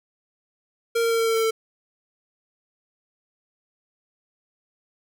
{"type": "tone with pitch steps", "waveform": "square", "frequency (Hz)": [463.4, 460.5, 457.5, 454.7, 451.8, 448.9, 446.1], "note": ["A#4", "A#4", "A#4", "A#4", "A4", "A4", "A4"], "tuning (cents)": [-10, -21, -32, -43, 46, 35, 24], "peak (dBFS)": -20, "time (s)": [0.95, 1.51], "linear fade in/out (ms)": 10, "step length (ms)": 80, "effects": []}